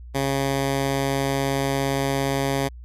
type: tone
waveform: 10% pulse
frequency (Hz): 137.1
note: C#3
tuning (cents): -19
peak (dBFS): -13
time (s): 0.14-2.69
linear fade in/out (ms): 20
effects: added 60 Hz sine -37 dBFS peak until 2.84 s + resampled to 32000 Hz